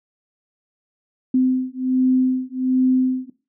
sine beating tone pair, 256.5 / 257.8 Hz, C4 / C4, -34 / -26 cents, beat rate 1.3 Hz, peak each -19 dBFS, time 1.34-3.3 s, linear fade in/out 5 ms, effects noise-tail reverb RT60 0.3 s tail -17 dB re dry

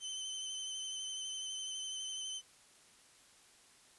25% pulse tone with vibrato, 3069 Hz, G7, 37 cents flat, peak -36 dBFS, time 0-2.42 s, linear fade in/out 50 ms, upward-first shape sine, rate 12 Hz, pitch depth 22 cents each way, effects white hiss -63 dBFS RMS until 3.98 s + resampled to 24000 Hz

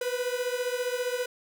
45% pulse beating tone pair, 489.6 / 504.6 Hz, B4 / B4, -15 / +37 cents, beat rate 15 Hz, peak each -30 / -32 dBFS, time 0.01-1.26 s, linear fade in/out 5 ms, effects none

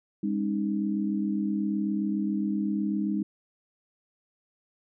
sine tone cluster, 203 / 270.6 / 309.7 Hz, G#3 / C#4 / D#4, -39 / -42 / -8 cents, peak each -27 / -35 / -30 dBFS, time 0.23-3.23 s, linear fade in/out 5 ms, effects none

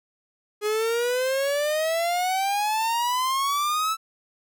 45% pulse exponential sweep, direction up, 415.3 to 1326 Hz, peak -22 dBFS, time 0.61-3.97 s, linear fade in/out 50 ms, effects none

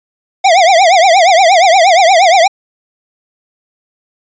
square tone with vibrato, 716 Hz, F5, 43 cents sharp, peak -5 dBFS, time 0.44-2.48 s, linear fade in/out 10 ms, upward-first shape triangle, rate 8.5 Hz, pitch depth 220 cents each way, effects resampled to 16000 Hz

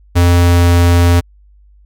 square tone with pitch glide, 87.31 to 86.76 Hz, F2 to F2, 0 to -11 cents, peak -7 dBFS, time 0.15-1.21 s, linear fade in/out 20 ms, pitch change -11 cents, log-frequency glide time 0.32-0.71 s, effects added 50 Hz sine -42 dBFS peak until 1.85 s

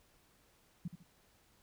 sine tone with echo, 172.8 Hz, F3, 18 cents flat, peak -36 dBFS, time 0.85-0.88 s, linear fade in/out 5 ms, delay 75 ms, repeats 2, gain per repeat -9 dB, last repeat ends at 1.03 s, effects pink hiss -69 dBFS RMS until 1.62 s

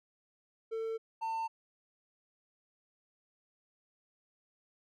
triangle tone pair in turn, 448.4 / 899.2 Hz, A4 / A5, +33 / +37 cents, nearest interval octave, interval 1204 cents, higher second, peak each -32 / -31 dBFS, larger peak second, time 0.71-0.98 / 1.21-1.48 s, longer neither, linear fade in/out 20 ms, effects none

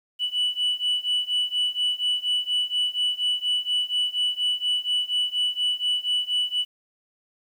sine beating tone pair, 2960 / 2964.2 Hz, F#7 / F#7, 0 / +2 cents, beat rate 4.2 Hz, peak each -24 / -23 dBFS, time 0.19-6.65 s, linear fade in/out 50 ms, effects tanh soft clip ceiling -18 dBFS + 9-bit

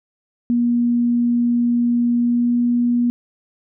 sine tone with pitch glide, 239.1 to 240.8 Hz, A#3 to B3, +44 to -44 cents, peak -14 dBFS, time 0.5-3.1 s, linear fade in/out 0 ms, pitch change +12 cents, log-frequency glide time 2.17-2.58 s, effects none

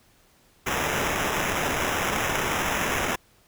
white noise with sample-and-hold, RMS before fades -26 dBFS, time 0.66-3.16 s, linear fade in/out 10 ms, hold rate 4410 Hz, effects pink hiss -60 dBFS RMS until 3.47 s

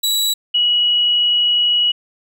sawtooth / sine tone pair in turn, 3909 / 2918 Hz, B7 / F#7, -19 / -25 cents, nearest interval perfect fourth, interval 506 cents, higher first, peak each -12 dBFS, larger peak neither, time 0.03-0.34 / 0.54-1.92 s, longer second, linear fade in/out 10 ms, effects none

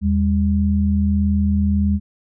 sine tone pair together, 80.1 / 201.6 Hz, E2 / G3, -49 / +49 cents, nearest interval octave + major third, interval 1598 cents, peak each -17 dBFS, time 0.01-2 s, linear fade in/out 50 ms, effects none

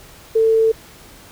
sine tone, 446.4 Hz, A4, 25 cents sharp, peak -11 dBFS, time 0.35-0.72 s, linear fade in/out 10 ms, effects pink hiss -43 dBFS RMS until 1.31 s

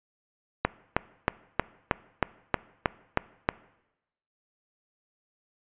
click train, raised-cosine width 0.5 ms, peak -6 dBFS, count 10, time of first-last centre 0.65-3.489 s, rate 3.17 Hz, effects noise-tail reverb RT60 0.9 s tail -20 dB re dry + resampled to 8000 Hz

